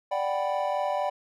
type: chord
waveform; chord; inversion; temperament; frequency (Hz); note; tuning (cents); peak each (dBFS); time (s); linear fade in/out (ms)
triangle; G major seventh; second; equal; 587.3 / 740 / 784 / 987.8; D5 / F#5 / G5 / B5; 0 / 0 / 0 / 0; -27 / -30 / -29 / -31; 0.11-1.1; 10
effects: none